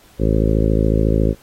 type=harmonic tone; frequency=54 Hz; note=A1; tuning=32 cents flat; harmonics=1 / 2 / 3 / 4 / 5 / 6 / 7 / 8 / 9 / 10; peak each=-17 / -20 / -22 / -23 / -24 / -25 / -25 / -26 / -27 / -27 dBFS; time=0.18-1.35 s; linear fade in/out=50 ms; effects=pink hiss -50 dBFS RMS until 1.42 s + AAC 48 kbps